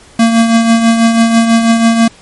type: tone with tremolo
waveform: square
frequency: 228.7 Hz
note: A#3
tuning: 33 cents flat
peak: -4 dBFS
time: 0.19-2.08 s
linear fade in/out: 5 ms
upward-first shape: triangle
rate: 6.1 Hz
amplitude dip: 55%
effects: pink hiss -40 dBFS RMS until 2.21 s + MP3 48 kbps